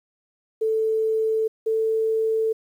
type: tone pair in turn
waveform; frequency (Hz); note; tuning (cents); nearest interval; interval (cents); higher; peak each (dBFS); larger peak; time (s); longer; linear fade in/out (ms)
sine; 440.9 / 443.3; A4 / A4; +4 / +13; unison; 9; second; -19; neither; 0.61-1.48 / 1.66-2.53; neither; 10
effects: 9-bit